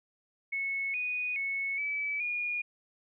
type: tone with pitch steps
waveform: sine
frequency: 2199 / 2475 / 2203 / 2298 / 2437 Hz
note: C#7 / D#7 / C#7 / D7 / D#7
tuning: -14 / -10 / -11 / -38 / -37 cents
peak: -30 dBFS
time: 0.52-2.62 s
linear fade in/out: 10 ms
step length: 420 ms
effects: none